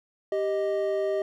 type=tone pair together; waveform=triangle; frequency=392 / 622.3 Hz; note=G4 / D#5; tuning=0 / 0 cents; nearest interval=minor sixth; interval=800 cents; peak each=-25 dBFS; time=0.32-1.22 s; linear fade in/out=2 ms; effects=none